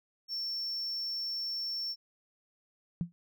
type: tone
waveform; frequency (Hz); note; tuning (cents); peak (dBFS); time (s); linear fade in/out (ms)
triangle; 5430; F8; -50; -32; 0.28-1.96; 50
type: tone with exponential decay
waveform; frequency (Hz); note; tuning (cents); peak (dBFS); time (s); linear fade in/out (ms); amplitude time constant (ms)
sine; 171.7; F3; -29; -25; 3.01-3.12; 0; 23
effects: none